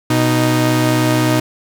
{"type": "tone pair together", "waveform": "sawtooth", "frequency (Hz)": [123.47, 310.9], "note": ["B2", "D#4"], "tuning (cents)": [0, -1], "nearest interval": "octave + major third", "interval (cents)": 1599, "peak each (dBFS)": -11, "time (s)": [0.1, 1.4], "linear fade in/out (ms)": 5, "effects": []}